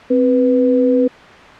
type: tone pair together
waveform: sine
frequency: 261.6 / 493.9 Hz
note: C4 / B4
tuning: 0 / 0 cents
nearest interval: major seventh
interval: 1100 cents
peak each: -13 dBFS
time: 0.1-1.08 s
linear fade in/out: 10 ms
effects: white hiss -37 dBFS RMS until 1.59 s + low-pass 2000 Hz 12 dB/octave